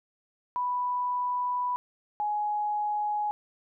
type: tone pair in turn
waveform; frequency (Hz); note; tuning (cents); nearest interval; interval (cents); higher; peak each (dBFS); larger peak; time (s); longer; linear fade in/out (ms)
sine; 987.8 / 836.9; B5 / G#5; 0 / +13; minor third; 287; first; -26; neither; 0.56-1.76 / 2.2-3.31; first; 0
effects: none